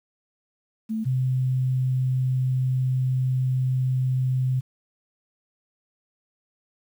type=tone pair in turn; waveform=sine; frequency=220.3 / 129.03 Hz; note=A3 / C3; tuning=+2 / -24 cents; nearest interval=major sixth; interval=926 cents; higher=first; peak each=-24 / -20 dBFS; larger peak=second; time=0.89-1.05 / 1.05-4.61 s; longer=second; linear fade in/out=20 ms; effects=9-bit